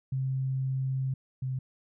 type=tone pair in turn; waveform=sine; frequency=132.4 / 130.28 Hz; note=C3 / C3; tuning=+21 / -7 cents; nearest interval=unison; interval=28 cents; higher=first; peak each=-27 / -29 dBFS; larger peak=first; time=0.12-1.14 / 1.42-1.59 s; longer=first; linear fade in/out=5 ms; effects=none